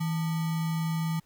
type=tone with sample-and-hold; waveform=sine; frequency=162.1 Hz; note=E3; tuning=29 cents flat; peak=-26 dBFS; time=0-1.2 s; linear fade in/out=10 ms; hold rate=1050 Hz; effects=pink hiss -66 dBFS RMS until 1.25 s